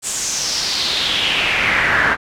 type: noise with band-pass filter sweep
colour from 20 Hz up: brown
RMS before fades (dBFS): -18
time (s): 0.02-2.17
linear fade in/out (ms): 50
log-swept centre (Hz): 8000 to 1500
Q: 3.8
effects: none